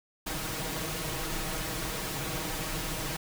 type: noise with comb filter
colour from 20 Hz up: pink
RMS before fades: -34 dBFS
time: 0.26-3.17 s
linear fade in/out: 10 ms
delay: 6.3 ms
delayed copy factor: +0.7
effects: none